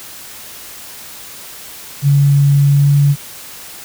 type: tone with pitch glide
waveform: sine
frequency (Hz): 141.3 to 142.69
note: C#3 to D3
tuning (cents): +34 to -50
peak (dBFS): -7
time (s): 2.02-3.16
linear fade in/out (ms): 50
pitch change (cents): +16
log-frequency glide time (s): 2.67-2.93
effects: white hiss -33 dBFS RMS until 3.84 s